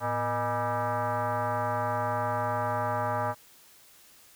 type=tone with frequency modulation; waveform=sine; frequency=109.6 Hz; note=A2; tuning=6 cents flat; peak=-26 dBFS; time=0-3.35 s; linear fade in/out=50 ms; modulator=360 Hz; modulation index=3.4; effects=white hiss -56 dBFS RMS until 4.35 s